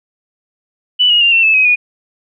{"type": "tone with pitch steps", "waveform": "sine", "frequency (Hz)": [2972, 2879, 2789, 2702, 2617, 2535, 2456], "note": ["F#7", "F#7", "F7", "E7", "E7", "D#7", "D#7"], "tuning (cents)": [7, -48, -3, 42, -13, 32, -23], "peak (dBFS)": -7, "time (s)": [0.99, 1.76], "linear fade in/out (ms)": 20, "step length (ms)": 110, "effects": []}